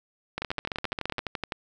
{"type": "two click trains", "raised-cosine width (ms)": 0.3, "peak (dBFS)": [-14, -14], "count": [14, 13], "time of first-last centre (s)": [[0.42, 1.522], [0.38, 1.191]], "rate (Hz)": [11.8, 14.8], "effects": []}